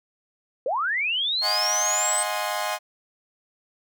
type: linear sweep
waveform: sine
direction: up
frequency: 466.2 to 8340 Hz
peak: -22 dBFS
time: 0.66-2.23 s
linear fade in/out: 2 ms
type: chord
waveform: sawtooth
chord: Ab dominant seventh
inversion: second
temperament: equal with one note detuned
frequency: 622.3 / 726.9 / 830.6 / 1046.5 Hz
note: Eb5 / Gb5 / Ab5 / C6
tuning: 0 / -31 / 0 / 0 cents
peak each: -27 dBFS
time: 1.41-2.79 s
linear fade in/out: 50 ms
effects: none